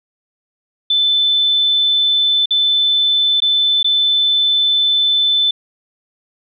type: tone with dropouts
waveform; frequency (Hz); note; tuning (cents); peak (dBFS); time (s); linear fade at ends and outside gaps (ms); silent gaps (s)
sine; 3520; A7; 0; -11; 0.9-5.51; 5; 2.458-2.507 / 3.403-3.42 / 3.83-3.844
effects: none